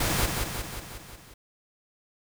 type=noise with echo; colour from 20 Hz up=pink; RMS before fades=-26 dBFS; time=0-0.26 s; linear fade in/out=5 ms; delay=180 ms; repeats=6; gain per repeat=-4 dB; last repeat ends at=1.34 s; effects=none